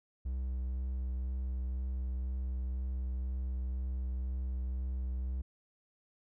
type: tone with vibrato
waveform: triangle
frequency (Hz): 63.7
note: C2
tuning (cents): -46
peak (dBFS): -31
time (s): 0.25-5.42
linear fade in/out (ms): 10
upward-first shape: triangle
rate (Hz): 2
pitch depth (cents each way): 17
effects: none